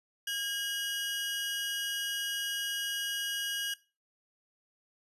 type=tone pair together; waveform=sawtooth; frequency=1626 / 2904 Hz; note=G#6 / F#7; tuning=-37 / -33 cents; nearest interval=minor seventh; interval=1004 cents; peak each=-32 / -32 dBFS; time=0.27-3.74 s; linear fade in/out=5 ms; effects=noise-tail reverb RT60 0.3 s tail -19 dB re dry + resampled to 32000 Hz